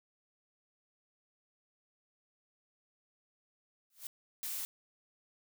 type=noise with exponential growth; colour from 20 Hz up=blue; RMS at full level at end=-39 dBFS; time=3.9-4.07 s; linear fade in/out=2 ms; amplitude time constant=35 ms
type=noise; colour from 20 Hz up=blue; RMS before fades=-39 dBFS; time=4.43-4.65 s; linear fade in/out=0 ms
effects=none